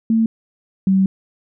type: tone pair in turn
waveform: sine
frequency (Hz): 224.7 / 191.48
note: A3 / G3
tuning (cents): +37 / -40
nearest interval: minor third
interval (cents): 277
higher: first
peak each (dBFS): -12 / -11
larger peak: second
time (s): 0.1-0.26 / 0.87-1.06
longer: second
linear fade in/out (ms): 2
effects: none